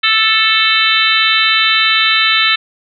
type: harmonic tone with a mistuned harmonic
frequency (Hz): 440.4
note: A4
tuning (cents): +2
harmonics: 3 / 4 / 5 / 6 / 7 / 8 / 9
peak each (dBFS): -17 / -17 / -17 / -17 / -17 / -17 / -17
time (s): 0.03-2.56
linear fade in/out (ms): 10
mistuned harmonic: 8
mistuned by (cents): +38
effects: none